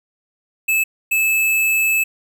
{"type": "tone pair in turn", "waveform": "square", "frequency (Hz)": [2610, 2610], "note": ["E7", "E7"], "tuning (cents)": [-18, -18], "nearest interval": "unison", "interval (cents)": 0, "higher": "neither", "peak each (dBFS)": -15, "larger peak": "neither", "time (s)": [[0.68, 0.84], [1.11, 2.04]], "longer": "second", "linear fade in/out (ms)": 10, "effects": []}